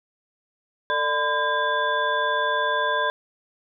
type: tone cluster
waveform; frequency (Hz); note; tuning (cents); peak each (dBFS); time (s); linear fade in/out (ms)
sine; 450 / 596 / 1013 / 1608 / 3473; A4 / D5 / B5 / G6 / A7; +39 / +25 / +44 / +44 / -23; -32 / -27 / -24 / -25 / -32; 0.9-3.1; 0
effects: none